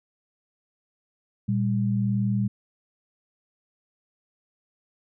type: tone pair together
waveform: sine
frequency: 117.7 / 199.04 Hz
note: A#2 / G3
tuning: +17 / +27 cents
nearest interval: major sixth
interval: 910 cents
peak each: -24 dBFS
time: 1.48-2.48 s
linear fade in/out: 10 ms
effects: none